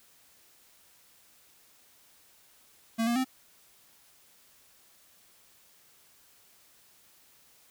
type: tone with pitch steps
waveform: square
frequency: 226.8 / 236.5 / 259.5 Hz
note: A#3 / A#3 / C4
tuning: -47 / +25 / -14 cents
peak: -26 dBFS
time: 2.98-3.247 s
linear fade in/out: 20 ms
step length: 89 ms
effects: white hiss -61 dBFS RMS until 7.7 s